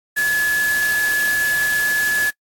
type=tone in noise; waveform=sine; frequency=1708 Hz; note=G#6; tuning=48 cents sharp; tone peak=-15 dBFS; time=0.16-2.31 s; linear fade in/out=20 ms; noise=white; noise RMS=-27 dBFS; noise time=0.16-2.31 s; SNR=+9 dB; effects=noise-tail reverb RT60 0.1 s tail -25 dB re dry + AAC 64 kbps